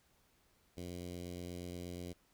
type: tone with notch filter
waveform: 10% pulse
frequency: 88.4 Hz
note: F2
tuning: 22 cents sharp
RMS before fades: -45 dBFS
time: 0.77-2.13 s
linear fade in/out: 5 ms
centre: 1300 Hz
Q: 0.61
effects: pink hiss -72 dBFS RMS until 2.33 s